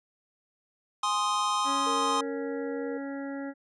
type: chord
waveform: square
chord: Ab major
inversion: none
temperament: equal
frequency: 830.6 / 1046.5 / 1244.5 Hz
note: Ab5 / C6 / Eb6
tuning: 0 / 0 / 0 cents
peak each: -34 / -29 / -30 dBFS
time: 1.03-2.21 s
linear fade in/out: 5 ms
type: harmonic tone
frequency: 277.2 Hz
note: C#4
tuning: in tune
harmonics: 1 / 2 / 3 / 5 / 6 / 7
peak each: -34 / -40 / -46 / -48 / -48 / -49 dBFS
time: 1.64-3.54 s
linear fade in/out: 50 ms
type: tone with pitch glide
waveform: sine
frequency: 462.5 to 472.5 Hz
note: A#4 to A#4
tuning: -14 to +23 cents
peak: -33 dBFS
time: 1.86-2.98 s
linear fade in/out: 10 ms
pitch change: +37 cents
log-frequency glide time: 2.37-2.84 s
effects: resampled to 22050 Hz